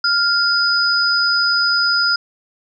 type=tone pair together; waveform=sine; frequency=1396.9 / 4985 Hz; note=F6 / D#8; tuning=0 / +2 cents; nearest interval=octave + minor seventh; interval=2202 cents; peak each=-16 dBFS; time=0.04-2.16 s; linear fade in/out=5 ms; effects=none